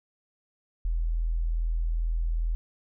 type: tone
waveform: sine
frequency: 41.2 Hz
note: E1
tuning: in tune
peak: -24 dBFS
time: 0.85-2.55 s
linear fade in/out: 0 ms
effects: none